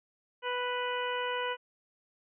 harmonic tone, 493.9 Hz, B4, in tune, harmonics 1 / 2 / 3 / 4 / 5 / 6, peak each -35 / -35 / -38 / -42 / -43 / -40 dBFS, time 0.42-1.57 s, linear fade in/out 50 ms, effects none

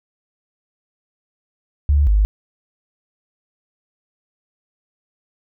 sine tone pair in turn, 72.1 / 51.33 Hz, D2 / G#1, -31 / -20 cents, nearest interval tritone, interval 589 cents, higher first, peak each -11 dBFS, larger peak neither, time 1.89-2.07 / 2.07-2.25 s, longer neither, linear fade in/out 0 ms, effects none

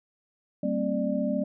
sine tone cluster, 194.3 / 228.4 / 266.5 / 595 Hz, G3 / A#3 / C4 / D5, -15 / -35 / +32 / +22 cents, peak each -30 dBFS, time 0.63-1.44 s, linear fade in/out 5 ms, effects none

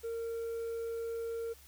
triangle tone with hard clipping, 460 Hz, A#4, 23 cents flat, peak -34 dBFS, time 0.03-1.54 s, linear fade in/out 20 ms, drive 1 dB, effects added 68 Hz sine -59 dBFS peak until 1.67 s + white hiss -59 dBFS RMS until 1.67 s

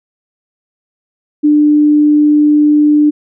sine tone, 297.9 Hz, D4, 25 cents sharp, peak -5 dBFS, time 1.43-3.11 s, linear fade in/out 20 ms, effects none

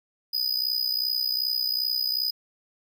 square tone with amplitude modulation, 4978 Hz, D#8, in tune, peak -21 dBFS, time 0.33-2.31 s, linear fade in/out 10 ms, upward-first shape sine, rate 62.6 Hz, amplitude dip 80%, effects none

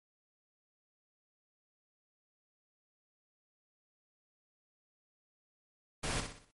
pink noise with echo, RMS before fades -35 dBFS, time 6.03-6.21 s, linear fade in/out 10 ms, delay 61 ms, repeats 5, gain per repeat -7 dB, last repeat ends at 6.515 s, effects MP3 48 kbps

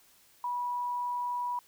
sine tone, 976 Hz, B5, 21 cents flat, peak -30 dBFS, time 0.44-1.59 s, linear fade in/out 2 ms, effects white hiss -62 dBFS RMS until 1.67 s

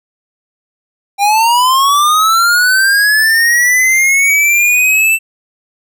square linear sweep, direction up, 790 to 2673 Hz, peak -8 dBFS, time 1.18-5.19 s, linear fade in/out 50 ms, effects none

